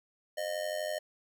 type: tone with amplitude modulation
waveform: square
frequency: 612 Hz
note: D#5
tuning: 29 cents flat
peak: -30 dBFS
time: 0.37-0.99 s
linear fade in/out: 10 ms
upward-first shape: sine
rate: 92.2 Hz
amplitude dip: 75%
effects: none